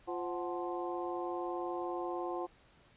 harmonic tone with a mistuned harmonic, 174.61 Hz, F3, in tune, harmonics 2 / 3 / 4 / 5 / 6, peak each -38 / -43 / -41 / -45 / -44 dBFS, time 0.07-2.47 s, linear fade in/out 20 ms, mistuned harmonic 4, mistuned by +88 cents, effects pink hiss -64 dBFS RMS until 2.96 s + resampled to 8000 Hz

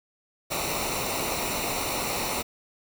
pink noise with comb filter, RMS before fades -29 dBFS, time 0.5-2.43 s, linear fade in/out 20 ms, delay 0.61 ms, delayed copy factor -0.7, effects none

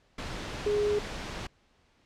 sine tone in noise, 415.3 Hz, G#4, in tune, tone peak -24 dBFS, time 0.66-0.99 s, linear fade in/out 5 ms, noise pink, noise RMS -37 dBFS, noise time 0.18-1.47 s, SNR +10 dB, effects pink hiss -66 dBFS RMS until 2.05 s + low-pass 5000 Hz 12 dB/octave

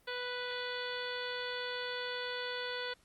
harmonic tone with a mistuned harmonic, 493.9 Hz, B4, in tune, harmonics 1 / 2 / 3 / 4 / 5 / 6 / 7 / 8 / 9, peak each -41 / -46 / -42 / -46 / -50 / -49 / -44 / -53 / -48 dBFS, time 0.07-2.94 s, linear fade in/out 10 ms, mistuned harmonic 8, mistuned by +19 cents, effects pink hiss -68 dBFS RMS until 3.04 s + Opus 32 kbps

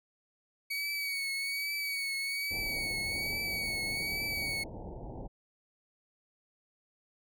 30% pulse tone with vibrato, 2247 Hz, C#7, 23 cents sharp, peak -30 dBFS, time 0.7-4.64 s, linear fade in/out 10 ms, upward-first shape triangle, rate 1.2 Hz, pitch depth 51 cents each way
pink low-pass noise, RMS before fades -43 dBFS, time 2.5-5.28 s, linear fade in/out 20 ms, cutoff 900 Hz, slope 96 dB/octave
effects none

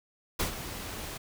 pink noise with ADSR envelope, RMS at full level -28 dBFS, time 0.39-1.18 s, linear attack 10 ms, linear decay 110 ms, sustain -11 dB, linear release 14 ms, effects none

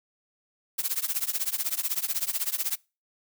blue noise with tremolo, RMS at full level -25 dBFS, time 0.78-2.76 s, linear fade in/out 10 ms, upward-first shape triangle, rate 16 Hz, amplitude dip 100%, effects noise-tail reverb RT60 0.3 s tail -25 dB re dry

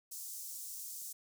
pink high-pass noise, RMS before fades -45 dBFS, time 0.11-1.13 s, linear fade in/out 10 ms, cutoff 6300 Hz, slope 24 dB/octave, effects none

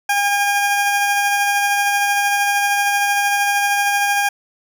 20% pulse tone with tremolo, 809 Hz, G#5, 46 cents flat, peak -9 dBFS, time 0.09-4.29 s, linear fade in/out 5 ms, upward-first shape sine, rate 13 Hz, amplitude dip 25%, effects none

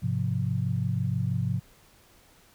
sine chord, F minor, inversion first, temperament equal with one note detuned, 103.83 / 129.98 / 174.61 Hz, Ab2 / C3 / F3, 0 / -11 / 0 cents, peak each -29 / -28 / -31 dBFS, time 0.02-1.6 s, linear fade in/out 20 ms, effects pink hiss -58 dBFS RMS until 2.54 s

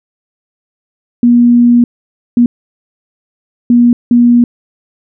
sine tone bursts at uneven times, 240 Hz, B3, 49 cents flat, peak -3 dBFS, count 4, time 1.23-1.84 / 2.37-2.46 / 3.7-3.93 / 4.11-4.44 s, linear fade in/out 2 ms, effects none

